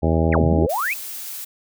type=harmonic tone; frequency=81.1 Hz; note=E2; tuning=28 cents flat; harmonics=1 / 2 / 3 / 4 / 5 / 6 / 7 / 8 / 10; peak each=-19 / -22 / -24 / -25 / -26 / -27 / -27 / -28 / -29 dBFS; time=0.02-0.67 s; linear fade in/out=20 ms
type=exponential two-way sweep; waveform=sine; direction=down then up; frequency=2700 to 114.4 to 2700 Hz; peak=-20 dBFS; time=0.32-0.94 s; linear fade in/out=10 ms; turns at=0.44 s
type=noise; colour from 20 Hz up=blue; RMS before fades=-32 dBFS; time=0.69-1.45 s; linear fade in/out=10 ms
effects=none